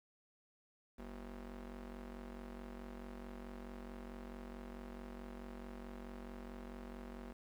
sawtooth ring-modulated tone, 144.2 Hz, D3, 31 cents flat, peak -40 dBFS, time 0.98-7.33 s, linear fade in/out 10 ms, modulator 94.4 Hz, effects low-pass 2000 Hz 12 dB/octave + 11-bit

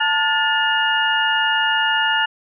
sine tone cluster, 887 / 1432 / 1751 / 2852 Hz, A5 / F6 / A6 / F7, +14 / +43 / -9 / +36 cents, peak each -21 dBFS, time 0-2.26 s, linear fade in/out 10 ms, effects none

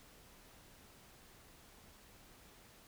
silence, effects pink hiss -61 dBFS RMS until 2.87 s

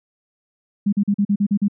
sine tone bursts, 202.7 Hz, G#3, 42 cents flat, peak -14 dBFS, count 8, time 0.86-1.683 s, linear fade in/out 10 ms, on 67 ms, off 41 ms, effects none

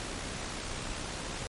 pink noise with amplitude modulation, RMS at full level -36 dBFS, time 0-1.47 s, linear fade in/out 0 ms, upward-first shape sine, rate 63.4 Hz, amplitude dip 35%, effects low-pass 10000 Hz 12 dB/octave + MP3 48 kbps

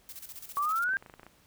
blue noise with tremolo, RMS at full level -43 dBFS, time 0.09-0.84 s, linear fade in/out 0 ms, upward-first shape square, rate 15 Hz, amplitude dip 70%
sine exponential sweep, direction up, 1120 to 1609 Hz, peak -26 dBFS, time 0.57-0.97 s, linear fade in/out 0 ms
clicks, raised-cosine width 0.5 ms, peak -33 dBFS, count 10, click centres 0.891 / 0.936 / 0.968 / 1.025 / 1.062 / 1.098 / 1.139 / 1.196 / 1.232 / 1.266 s
effects pink hiss -63 dBFS RMS until 1.46 s

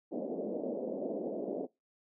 white band-pass noise, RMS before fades -37 dBFS, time 0.11-1.67 s, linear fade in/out 20 ms, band 200 to 610 Hz, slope 48 dB/octave, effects noise-tail reverb RT60 0.2 s tail -21 dB re dry

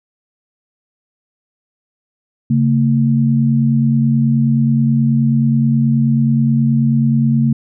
sine tone pair together, 137.62 / 227 Hz, C#3 / A#3, -12 / -46 cents, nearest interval major sixth, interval 866 cents, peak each -13 dBFS, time 2.5-7.53 s, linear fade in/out 5 ms, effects none

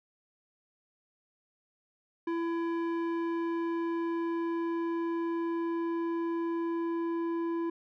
square tone with low-pass filter sweep, 335 Hz, E4, 28 cents sharp, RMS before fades -32 dBFS, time 2.27-7.7 s, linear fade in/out 5 ms, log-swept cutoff 1600 to 1000 Hz, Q 0.83, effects none

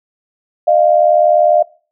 sine tone pair together, 613 / 693 Hz, D#5 / F5, -26 / -14 cents, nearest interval major second, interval 212 cents, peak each -10 dBFS, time 0.67-1.63 s, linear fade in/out 10 ms, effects noise-tail reverb RT60 0.4 s tail -23 dB re dry

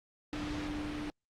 sine tone in noise, 298.3 Hz, D4, 27 cents sharp, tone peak -37 dBFS, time 0.33-1.1 s, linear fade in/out 0 ms, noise pink, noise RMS -40 dBFS, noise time 0.33-1.1 s, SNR 0 dB, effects low-pass 4000 Hz 12 dB/octave + Opus 48 kbps

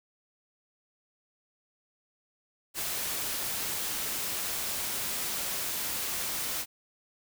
white noise, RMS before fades -33 dBFS, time 2.74-6.66 s, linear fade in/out 50 ms, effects none

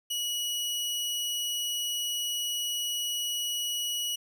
sawtooth tone, 2920 Hz, F#7, 24 cents flat, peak -26 dBFS, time 0.1-4.16 s, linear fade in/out 10 ms, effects none

